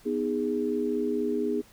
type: chord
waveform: sine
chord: G# minor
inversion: first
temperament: equal with one note detuned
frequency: 246.9 / 311.1 / 411.5 Hz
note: B3 / D#4 / G#4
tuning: 0 / 0 / -16 cents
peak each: -30 / -31 / -28 dBFS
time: 0.05-1.62 s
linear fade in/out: 20 ms
effects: pink hiss -56 dBFS RMS until 1.72 s